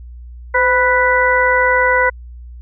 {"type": "harmonic tone with a mistuned harmonic", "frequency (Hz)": 493.9, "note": "B4", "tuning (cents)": 0, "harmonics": [1, 2, 3, 4], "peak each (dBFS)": [-16, -16, -16, -16], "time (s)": [0.54, 2.1], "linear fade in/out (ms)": 10, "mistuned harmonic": 1, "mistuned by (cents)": 56, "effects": ["added 60 Hz sine -31 dBFS peak until 2.61 s"]}